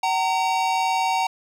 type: tone pair together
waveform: square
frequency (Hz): 758.9 / 921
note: F#5 / A#5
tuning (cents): +44 / -21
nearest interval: minor third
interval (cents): 335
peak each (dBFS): -23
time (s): 0.03-1.27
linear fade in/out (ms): 5
effects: low-pass 7000 Hz 12 dB/octave + 8-bit